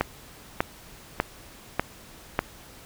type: click train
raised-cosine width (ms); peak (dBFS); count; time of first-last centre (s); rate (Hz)
0.5; -6; 5; 0.01-2.391; 1.68
effects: pink hiss -48 dBFS RMS until 2.85 s